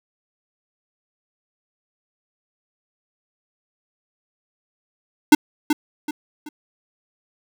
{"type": "tone with echo", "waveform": "square", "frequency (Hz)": 299.4, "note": "D4", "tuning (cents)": 33, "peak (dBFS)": -6, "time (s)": [5.32, 5.35], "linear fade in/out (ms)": 5, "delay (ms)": 380, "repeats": 3, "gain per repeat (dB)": -9, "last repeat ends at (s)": 6.49, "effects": []}